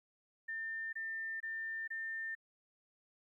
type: tone bursts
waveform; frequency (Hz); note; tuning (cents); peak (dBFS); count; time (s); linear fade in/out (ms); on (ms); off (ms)
sine; 1800; A6; +39; -38; 4; 0.48-2.352; 10; 450; 24
effects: 13-bit